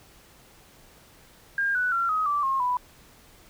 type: tone with pitch steps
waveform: sine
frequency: 1609 / 1484 / 1368.7 / 1262.4 / 1164.3 / 1073.9 / 990.5 Hz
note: G6 / F#6 / F6 / D#6 / D6 / C6 / B5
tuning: +45 / +5 / -35 / +25 / -15 / +45 / +5 cents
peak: -22 dBFS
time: 1.58-2.77 s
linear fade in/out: 2 ms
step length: 170 ms
effects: pink hiss -54 dBFS RMS until 3.49 s